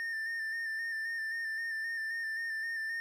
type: tone with vibrato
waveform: triangle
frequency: 1805 Hz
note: A6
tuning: 44 cents sharp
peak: -32 dBFS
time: 0-3 s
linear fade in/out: 0 ms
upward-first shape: square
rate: 3.8 Hz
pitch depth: 26 cents each way
effects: none